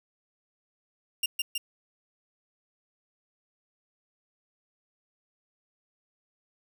sawtooth tone with echo, 2794 Hz, F7, in tune, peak -21 dBFS, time 1.23-1.26 s, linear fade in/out 5 ms, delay 160 ms, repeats 2, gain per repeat -2 dB, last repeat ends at 1.58 s, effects none

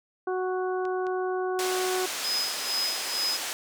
harmonic tone, 370 Hz, F#4, in tune, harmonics 1 / 2 / 3 / 4, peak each -27 / -33 / -37 / -39 dBFS, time 0.27-2.06 s, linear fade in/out 5 ms
clicks, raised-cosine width 0.2 ms, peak -28 dBFS, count 3, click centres 0.853 / 1.068 / 1.951 s
white band-pass noise, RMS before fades -33 dBFS, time 1.59-3.53 s, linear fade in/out 0 ms, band 360 to 7600 Hz, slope 12 dB/octave
triangle tone with tremolo, 5050 Hz, D#8, 25 cents sharp, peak -24 dBFS, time 2.24-3.37 s, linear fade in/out 5 ms, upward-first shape sine, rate 2.2 Hz, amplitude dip 80%
effects none

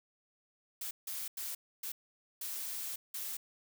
blue noise bursts at uneven times, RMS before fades -40 dBFS, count 6, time 0.81-0.91 / 1.07-1.28 / 1.37-1.55 / 1.83-1.92 / 2.41-2.96 / 3.14-3.37 s, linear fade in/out 5 ms, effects none

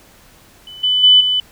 sine tone with level steps, 3000 Hz, F#7, 23 cents sharp, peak -32 / -12 / -5 / -13 dBFS, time 0.67-1.4 s, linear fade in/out 2 ms, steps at 0.83 / 1.03 / 1.2 s, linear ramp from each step 10 ms, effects pink hiss -47 dBFS RMS until 1.51 s

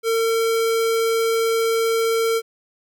square tone, 453.8 Hz, A#4, 47 cents flat, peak -18 dBFS, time 0.03-2.42 s, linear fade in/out 50 ms, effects none

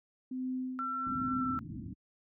sine tone with tremolo, 256.7 Hz, C4, 33 cents flat, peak -32 dBFS, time 0.31-1.58 s, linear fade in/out 5 ms, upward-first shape sine, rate 1.2 Hz, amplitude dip 75%
sine tone with pitch glide, 1348 to 1334.8 Hz, E6 to E6, +38 to +21 cents, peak -33 dBFS, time 0.79-1.59 s, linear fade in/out 0 ms, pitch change -17 cents, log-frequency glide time 1.35-1.46 s
pink low-pass noise, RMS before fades -39 dBFS, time 1.06-1.94 s, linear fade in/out 10 ms, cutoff 310 Hz, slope 96 dB/octave
effects high-pass 100 Hz 12 dB/octave

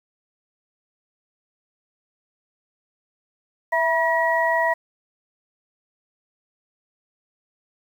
sine tone cluster, 660 / 967 / 1913 Hz, E5 / B5 / A#6, +2 / -37 / +44 cents, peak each -22 dBFS, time 3.72-4.74 s, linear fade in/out 10 ms, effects 8-bit

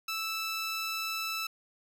15% pulse tone pair together, 1318.5 / 2637 Hz, E6 / E7, 0 / 0 cents, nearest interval octave, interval 1200 cents, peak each -27 / -38 dBFS, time 0.08-1.47 s, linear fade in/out 5 ms, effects none

